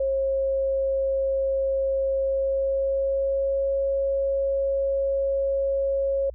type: tone with pitch glide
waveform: sine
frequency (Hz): 540 to 547.2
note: C#5 to C#5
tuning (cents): -45 to -23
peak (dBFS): -21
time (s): 0-6.3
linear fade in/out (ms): 5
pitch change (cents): +22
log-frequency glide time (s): 2.24-3.72
effects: added 60 Hz sine -39 dBFS peak until 6.34 s